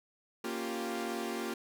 sawtooth chord, G half-diminished seventh, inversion first, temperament equal, 233.1 / 277.2 / 349.2 / 392 Hz, Bb3 / Db4 / F4 / G4, 0 / 0 / 0 / 0 cents, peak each -35 / -40 / -35 / -37 dBFS, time 0.44-1.54 s, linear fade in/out 5 ms, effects none

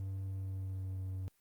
triangle tone with pitch glide, 96.3 to 94.1 Hz, G2 to F#2, -30 to +30 cents, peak -35 dBFS, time 0-1.28 s, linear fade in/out 0 ms, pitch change -40 cents, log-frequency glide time 0.25-1.01 s, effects white hiss -73 dBFS RMS until 1.4 s + Opus 24 kbps

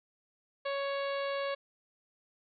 harmonic tone with a mistuned harmonic, 556 Hz, C#5, 5 cents sharp, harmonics 1 / 2 / 3 / 4 / 5 / 6 / 7 / 8, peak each -33 / -39 / -43 / -45 / -47 / -49 / -50 / -51 dBFS, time 0.65-1.55 s, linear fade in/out 10 ms, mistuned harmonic 6, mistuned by +15 cents, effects none

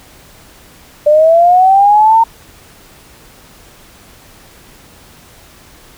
sine linear sweep, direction up, 587.3 to 919 Hz, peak -4 dBFS, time 1.06-2.24 s, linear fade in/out 10 ms, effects pink hiss -41 dBFS RMS until 5.97 s

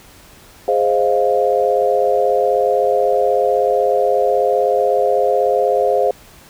sine chord, F minor seventh, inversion first, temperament equal, 415.3 / 523.3 / 622.3 / 698.5 Hz, Ab4 / C5 / Eb5 / F5, 0 / 0 / 0 / 0 cents, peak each -18 / -16 / -21 / -18 dBFS, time 0.68-6.11 s, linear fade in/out 2 ms, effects pink hiss -44 dBFS RMS until 6.49 s

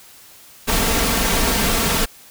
pink noise with comb filter, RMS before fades -18 dBFS, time 0.67-2.06 s, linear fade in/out 20 ms, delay 4.4 ms, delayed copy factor +0.55, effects white hiss -45 dBFS RMS until 2.3 s

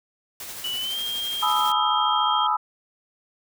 white noise with tremolo, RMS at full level -35 dBFS, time 0.4-1.72 s, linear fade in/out 2 ms, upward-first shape sine, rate 12 Hz, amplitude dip 30%
sine tone with pitch glide, 2960 to 3209 Hz, F#7 to G7, 0 to +40 cents, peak -26 dBFS, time 0.64-2.47 s, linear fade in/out 5 ms, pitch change +140 cents, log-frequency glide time 0.76-0.99 s
sine chord, E major seventh, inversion first, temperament equal with one note detuned, 851.5 / 987.8 / 1244.5 / 1318.5 Hz, G#5 / B5 / D#6 / E6, +43 / 0 / 0 / 0 cents, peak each -25 dBFS, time 1.42-2.57 s, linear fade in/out 10 ms
effects none

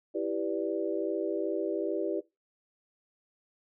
sine chord, E minor seventh, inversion none, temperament equal, 329.6 / 392 / 493.9 / 587.3 Hz, E4 / G4 / B4 / D5, 0 / 0 / 0 / 0 cents, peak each -33 / -33 / -36 / -35 dBFS, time 0.14-2.21 s, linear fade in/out 20 ms, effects noise-tail reverb RT60 0.2 s tail -19 dB re dry

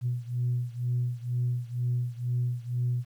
sine beating tone pair, 121.8 / 123.9 Hz, B2 / B2, -24 / +6 cents, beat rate 2.1 Hz, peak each -28 / -30 dBFS, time 0.01-3.05 s, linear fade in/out 50 ms, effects tanh soft clip ceiling -20 dBFS + 10-bit

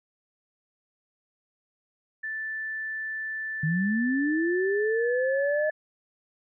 sine tone with pitch glide, 1760 to 1729.8 Hz, A6 to A6, 0 to -30 cents, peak -30 dBFS, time 2.23-5.71 s, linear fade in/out 10 ms, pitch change -30 cents, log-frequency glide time 4.89-5.11 s
sine linear sweep, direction up, 148.8 to 622.3 Hz, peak -23 dBFS, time 3.63-5.7 s, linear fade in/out 5 ms
effects none

